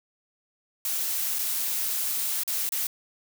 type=noise with dropouts; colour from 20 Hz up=blue; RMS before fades=-28 dBFS; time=0.85-2.87 s; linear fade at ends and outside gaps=2 ms; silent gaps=1.387-1.39 / 2.435-2.477 / 2.691-2.721 s; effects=none